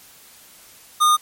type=tone; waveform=square; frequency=1222 Hz; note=D#6; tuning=32 cents flat; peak=-13 dBFS; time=1-1.17 s; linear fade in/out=20 ms; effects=white hiss -47 dBFS RMS until 1.21 s + MP3 64 kbps